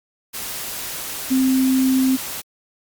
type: tone in noise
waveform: sine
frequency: 261.6 Hz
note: C4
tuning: in tune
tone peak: -14 dBFS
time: 1.3-2.17 s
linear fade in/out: 20 ms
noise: white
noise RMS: -29 dBFS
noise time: 0.33-2.42 s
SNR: +12 dB
effects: Opus 48 kbps